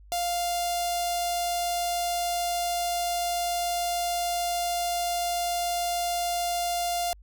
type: tone with notch filter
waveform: sawtooth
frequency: 698.5 Hz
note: F5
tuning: in tune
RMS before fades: -28 dBFS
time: 0.12-7.13 s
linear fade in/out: 0 ms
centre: 1600 Hz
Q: 0.57
effects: added 50 Hz sine -48 dBFS peak until 7.22 s